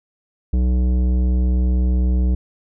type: tone with tanh clipping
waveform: triangle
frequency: 62.1 Hz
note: B1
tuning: 10 cents sharp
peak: -16 dBFS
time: 0.53-2.35 s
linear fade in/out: 5 ms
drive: 17 dB
effects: none